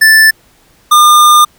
square tone pair in turn, 1760 / 1206.4 Hz, A6 / D6, 0 / +46 cents, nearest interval perfect fifth, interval 654 cents, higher first, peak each -3 dBFS, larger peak neither, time 0.01-0.31 / 0.91-1.45 s, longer second, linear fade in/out 10 ms, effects pink hiss -48 dBFS RMS until 1.58 s

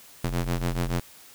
sawtooth ring-modulated tone, 86.6 Hz, F2, 14 cents flat, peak -18 dBFS, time 0.24-1 s, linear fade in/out 5 ms, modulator 46.8 Hz, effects white hiss -50 dBFS RMS until 1.34 s

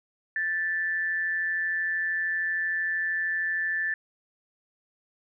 sine tone with amplitude modulation, 1760 Hz, A6, in tune, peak -23 dBFS, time 0.36-3.94 s, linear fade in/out 2 ms, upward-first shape sine, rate 173 Hz, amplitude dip 45%, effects none

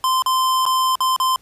square tone with dropouts, 1037 Hz, C6, 16 cents flat, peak -16 dBFS, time 0.04-1.36 s, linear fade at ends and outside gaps 1 ms, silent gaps 0.222-0.261 / 0.654-0.663 / 0.955-1.005 / 1.163-1.2 s, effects pink hiss -56 dBFS RMS until 1.41 s + resampled to 32000 Hz

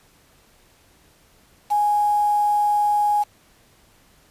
sine tone with quantisation, 830.6 Hz, G#5, in tune, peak -16 dBFS, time 1.7-3.24 s, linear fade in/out 20 ms, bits 6, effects pink hiss -56 dBFS RMS until 4.3 s + resampled to 32000 Hz

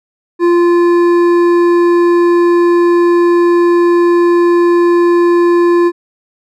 sine tone with hard clipping, 346.5 Hz, F4, 14 cents flat, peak -8 dBFS, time 0.39-5.92 s, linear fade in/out 50 ms, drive 9 dB, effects none

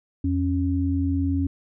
sine tone pair together, 85.6 / 274.8 Hz, F2 / C#4, -34 / -15 cents, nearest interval octave + minor sixth, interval 2019 cents, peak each -23 dBFS, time 0.24-1.47 s, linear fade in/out 5 ms, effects none

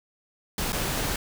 pink noise with dropouts, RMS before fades -28 dBFS, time 0.58-1.16 s, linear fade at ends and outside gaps 2 ms, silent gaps 0.722-0.729 s, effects none

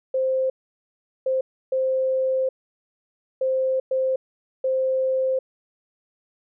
sine tone bursts at uneven times, 523.3 Hz, C5, in tune, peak -19 dBFS, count 6, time 0.14-0.5 / 1.26-1.41 / 1.72-2.49 / 3.41-3.8 / 3.91-4.16 / 4.64-5.39 s, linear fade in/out 5 ms, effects none

